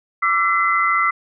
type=tone cluster; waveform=sine; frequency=1164 / 1350 / 2038 Hz; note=D6 / E6 / C7; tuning=-16 / +41 / -46 cents; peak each=-19 dBFS; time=0.22-1.11 s; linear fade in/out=10 ms; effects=none